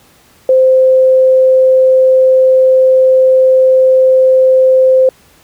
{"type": "tone", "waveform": "sine", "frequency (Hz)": 520, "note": "C5", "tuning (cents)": -11, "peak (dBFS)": -4, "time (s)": [0.49, 5.09], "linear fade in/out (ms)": 2, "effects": ["pink hiss -46 dBFS RMS until 5.43 s", "high-pass 60 Hz 12 dB/octave"]}